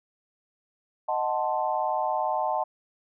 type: chord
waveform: sine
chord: D# diminished seventh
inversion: none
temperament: equal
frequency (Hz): 622.3 / 740 / 880 / 1046.5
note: D#5 / F#5 / A5 / C6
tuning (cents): 0 / 0 / 0 / 0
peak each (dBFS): -30 / -29 / -28 / -33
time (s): 1.08-2.64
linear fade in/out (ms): 10
effects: none